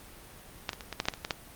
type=clicks; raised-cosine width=0.2 ms; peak=-12 / -19 / -23 / -18 / -10 / -17 / -7 / -20 / -15 / -10 dBFS; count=10; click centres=0.692 / 0.732 / 0.808 / 0.927 / 1.001 / 1.055 / 1.085 / 1.138 / 1.249 / 1.308 s; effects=pink hiss -50 dBFS RMS until 1.55 s + Opus 32 kbps